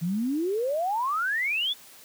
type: exponential sweep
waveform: sine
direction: up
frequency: 160.5 to 3574 Hz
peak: -24 dBFS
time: 0.01-1.74 s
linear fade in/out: 20 ms
effects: white hiss -50 dBFS RMS until 2.04 s + high-pass 100 Hz 12 dB/octave